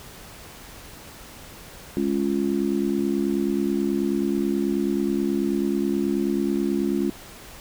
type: chord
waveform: sine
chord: Db major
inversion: second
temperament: just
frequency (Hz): 207.9 / 277.2 / 346.5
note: Ab3 / Db4 / F4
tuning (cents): +2 / 0 / -14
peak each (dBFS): -25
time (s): 1.97-7.1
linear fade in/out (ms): 0
effects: pink hiss -43 dBFS RMS until 7.6 s